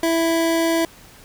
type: tone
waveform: 25% pulse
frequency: 330.2 Hz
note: E4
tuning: 3 cents sharp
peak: -13 dBFS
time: 0.03-0.85 s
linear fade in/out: 2 ms
effects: pink hiss -46 dBFS RMS until 1.24 s